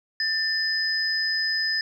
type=tone pair together; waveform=sine; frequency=1780 / 5038 Hz; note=A6 / D#8; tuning=+20 / +21 cents; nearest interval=octave + tritone; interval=1801 cents; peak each=-25 / -25 dBFS; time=0.2-1.81 s; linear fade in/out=2 ms; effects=9-bit